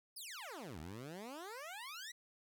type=exponential two-way sweep; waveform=15% pulse; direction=down then up; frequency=5350 to 73 to 2007 Hz; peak=-40 dBFS; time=0.16-2.12 s; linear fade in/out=10 ms; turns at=0.79 s; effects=none